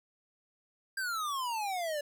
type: exponential sweep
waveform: square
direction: down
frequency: 1605 to 572 Hz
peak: -33 dBFS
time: 0.97-2.01 s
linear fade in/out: 5 ms
effects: none